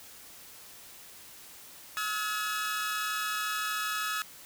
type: tone cluster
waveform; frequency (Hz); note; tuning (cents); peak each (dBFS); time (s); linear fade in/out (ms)
sawtooth; 1281 / 1435 / 1697; E6 / F6 / G#6; -50 / +47 / +37; -29 / -35 / -32; 1.97-4.22; 0
effects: white hiss -50 dBFS RMS until 4.45 s